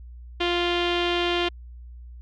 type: tone with low-pass filter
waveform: sawtooth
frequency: 349.2 Hz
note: F4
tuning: in tune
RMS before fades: -24 dBFS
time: 0.4-1.49 s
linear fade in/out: 10 ms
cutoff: 3200 Hz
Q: 4.2
effects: added 60 Hz sine -39 dBFS peak until 2.21 s